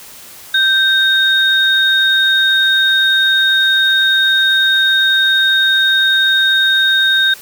sine tone pair together, 1562 / 3715 Hz, G6 / A#7, -7 / -7 cents, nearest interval octave + minor third, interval 1500 cents, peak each -12 dBFS, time 0.54-7.34 s, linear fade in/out 5 ms, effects white hiss -36 dBFS RMS until 7.41 s

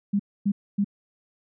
sine tone bursts, 201.6 Hz, G3, 49 cents sharp, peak -19 dBFS, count 3, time 0.13-0.845 s, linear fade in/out 10 ms, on 65 ms, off 260 ms, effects none

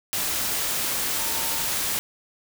sine tone in noise, 909 Hz, A#5, 44 cents flat, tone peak -37 dBFS, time 1.19-1.66 s, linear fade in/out 0 ms, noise white, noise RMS -26 dBFS, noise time 0.13-1.99 s, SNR -14 dB, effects none

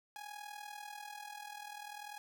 sawtooth tone with amplitude modulation, 830.6 Hz, G#5, in tune, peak -39 dBFS, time 0.16-2.18 s, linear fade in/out 0 ms, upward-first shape sine, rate 40.4 Hz, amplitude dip 70%, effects none

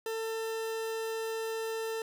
40% pulse tone, 447.5 Hz, A4, 29 cents sharp, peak -32 dBFS, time 0.06-2.02 s, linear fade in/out 2 ms, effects 12-bit

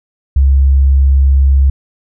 sine tone, 68 Hz, C#2, 33 cents flat, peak -5 dBFS, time 0.36-1.7 s, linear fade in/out 5 ms, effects none

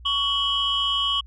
sine tone cluster, 1121 / 2971 / 3243 Hz, C#6 / F#7 / G#7, +19 / +6 / -42 cents, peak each -26 / -23 / -24 dBFS, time 0.05-1.21 s, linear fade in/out 10 ms, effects tanh soft clip ceiling -13 dBFS + added 60 Hz sine -41 dBFS peak until 1.26 s

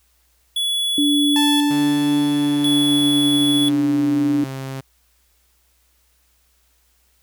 square tone with tremolo, 3400 Hz, G#7, 40 cents sharp, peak -19 dBFS, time 0.56-3.7 s, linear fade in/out 5 ms, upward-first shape square, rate 0.48 Hz, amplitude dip 75%
sine tone, 290.3 Hz, D4, 20 cents flat, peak -15 dBFS, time 0.98-4.44 s, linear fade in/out 2 ms
sawtooth tone with exponential decay, 880 Hz, A5, in tune, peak -17 dBFS, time 1.36-4.22 s, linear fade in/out 1 ms, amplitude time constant 620 ms
sawtooth tone with pitch glide, 146.83 to 133.87 Hz, D3 to C3, 0 to +40 cents, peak -23 dBFS, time 1.7-4.81 s, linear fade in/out 10 ms, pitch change -160 cents, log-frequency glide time 2.23-4.08 s
effects added 60 Hz sine -62 dBFS peak until 7.22 s + white hiss -62 dBFS RMS until 7.22 s

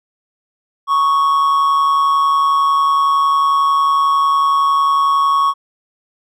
triangle tone with amplitude modulation, 1108.7 Hz, C#6, in tune, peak -7 dBFS, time 0.87-5.54 s, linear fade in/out 50 ms, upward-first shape sine, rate 151 Hz, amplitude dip 45%, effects none

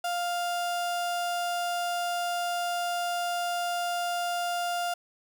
35% pulse tone, 700 Hz, F5, 4 cents sharp, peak -26 dBFS, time 0.04-4.94 s, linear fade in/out 5 ms, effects none

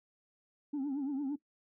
sine tone with vibrato, 279.1 Hz, C#4, 12 cents sharp, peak -30 dBFS, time 0.73-1.36 s, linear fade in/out 10 ms, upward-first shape triangle, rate 8.8 Hz, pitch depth 130 cents each way, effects noise-tail reverb RT60 0.1 s tail -18 dB re dry + tanh soft clip ceiling -31 dBFS

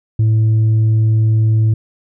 sine tone with tanh clipping, 110 Hz, A2, in tune, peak -10 dBFS, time 0.19-1.74 s, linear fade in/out 5 ms, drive 2 dB, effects none

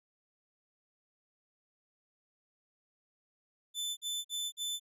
sawtooth tone bursts, 3520 Hz, A7, in tune, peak -31 dBFS, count 4, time 3.74-4.798 s, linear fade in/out 50 ms, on 230 ms, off 46 ms, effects resampled to 32000 Hz

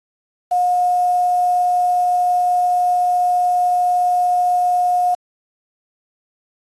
sine tone with quantisation, 718 Hz, F5, 48 cents sharp, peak -13 dBFS, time 0.51-5.15 s, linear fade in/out 10 ms, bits 6, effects AAC 32 kbps

